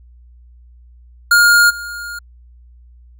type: tone with level steps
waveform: square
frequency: 1418 Hz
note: F6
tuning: 26 cents sharp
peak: -8 / -26 dBFS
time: 1.31-2.19 s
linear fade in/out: 5 ms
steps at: 1.69 s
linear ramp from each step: 20 ms
effects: added 60 Hz sine -41 dBFS peak until 3.19 s